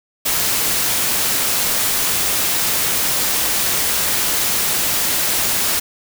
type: noise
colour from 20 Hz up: white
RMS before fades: -18 dBFS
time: 0.25-5.8 s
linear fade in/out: 10 ms
effects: none